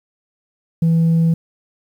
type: tone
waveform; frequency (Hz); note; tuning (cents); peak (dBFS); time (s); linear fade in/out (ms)
sine; 164.81; E3; 0; -9; 0.82-1.34; 5
effects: tanh soft clip ceiling -10 dBFS + 8-bit